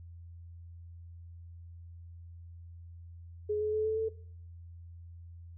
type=tone with pitch steps; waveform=sine; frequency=420.9 / 426.3 / 431.7 / 437.3 / 442.8 Hz; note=G#4 / G#4 / A4 / A4 / A4; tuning=+23 / +45 / -33 / -11 / +11 cents; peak=-28 dBFS; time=3.49-4.09 s; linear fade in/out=10 ms; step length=120 ms; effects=noise-tail reverb RT60 0.5 s tail -18 dB re dry + added 85 Hz sine -46 dBFS peak until 5.57 s